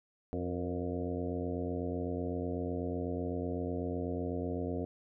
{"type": "harmonic tone with a mistuned harmonic", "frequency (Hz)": 88, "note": "F2", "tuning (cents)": 14, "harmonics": [1, 2, 3, 4, 5, 6, 7, 8], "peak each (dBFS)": [-39, -42, -38, -42, -40, -46, -45, -48], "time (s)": [0.33, 4.85], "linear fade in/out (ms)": 0, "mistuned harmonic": 5, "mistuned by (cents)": 65, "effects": []}